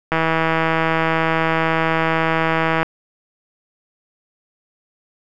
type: click train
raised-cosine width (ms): 0.5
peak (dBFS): -3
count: 440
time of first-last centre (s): 0.12-2.83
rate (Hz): 162
effects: none